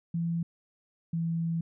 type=tone pair in turn; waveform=sine; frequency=168.1 / 165.98 Hz; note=E3 / E3; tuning=+34 / +12 cents; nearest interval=unison; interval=22 cents; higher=first; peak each=-27 dBFS; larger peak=neither; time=0.14-0.43 / 1.13-1.61 s; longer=second; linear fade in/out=5 ms; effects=none